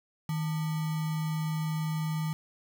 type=tone with sample-and-hold; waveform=sine; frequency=157.1 Hz; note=D#3; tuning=17 cents sharp; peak=-28 dBFS; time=0.29-2.33 s; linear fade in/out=2 ms; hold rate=1050 Hz; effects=none